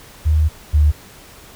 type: tone pair in turn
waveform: sine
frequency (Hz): 77.3 / 74.84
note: D#2 / D2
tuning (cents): -11 / +33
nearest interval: minor second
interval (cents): 56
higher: first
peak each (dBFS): -11 / -9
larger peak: second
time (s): 0.25-0.49 / 0.73-0.92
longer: first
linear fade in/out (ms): 20
effects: pink hiss -42 dBFS RMS until 1.55 s